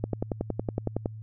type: click train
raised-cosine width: 2 ms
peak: -14 dBFS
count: 12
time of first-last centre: 0.04-1.059 s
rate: 10.8 Hz
effects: added 109 Hz sine -38 dBFS peak until 1.22 s